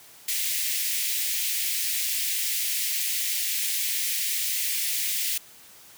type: high-pass noise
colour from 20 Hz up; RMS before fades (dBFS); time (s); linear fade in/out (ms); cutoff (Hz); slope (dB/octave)
white; -27; 0.28-5.38; 5; 1900; 48
effects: white hiss -50 dBFS RMS until 5.97 s + high-pass 60 Hz 12 dB/octave